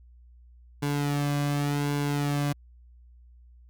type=tone with flanger; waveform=sawtooth; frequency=144.2 Hz; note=D3; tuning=31 cents flat; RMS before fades=-27 dBFS; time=0.82-2.53 s; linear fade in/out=10 ms; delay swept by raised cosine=1.6 to 2.21 ms; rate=0.88 Hz; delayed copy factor=-0.65; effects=added 60 Hz sine -50 dBFS peak until 3.69 s